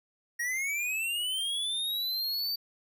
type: linear sweep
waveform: square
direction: up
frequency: 1867 to 4627 Hz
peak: -30 dBFS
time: 0.39-2.56 s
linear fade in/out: 10 ms
effects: none